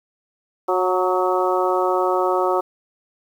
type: harmonic tone with a mistuned harmonic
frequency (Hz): 183.2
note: F#3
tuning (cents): -17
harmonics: 2 / 3 / 4 / 5 / 6 / 7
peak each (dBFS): -21 / -23 / -24 / -25 / -26 / -26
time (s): 0.68-2.61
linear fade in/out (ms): 10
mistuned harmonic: 6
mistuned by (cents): +37
effects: 8-bit